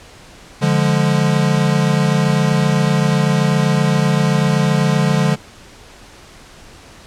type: chord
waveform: square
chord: D diminished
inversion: none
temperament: equal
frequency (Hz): 146.83 / 174.61 / 207.7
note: D3 / F3 / Ab3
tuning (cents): 0 / 0 / 0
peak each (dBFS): -16 / -18 / -20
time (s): 0.61-5.36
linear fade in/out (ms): 20
effects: pink hiss -41 dBFS RMS until 7.06 s + low-pass 8000 Hz 12 dB/octave